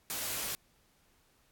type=noise with comb filter; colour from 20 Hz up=white; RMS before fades=-36 dBFS; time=0.1-0.55 s; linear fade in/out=0 ms; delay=19 ms; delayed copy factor=+0.7; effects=pink hiss -69 dBFS RMS until 1.51 s + AAC 64 kbps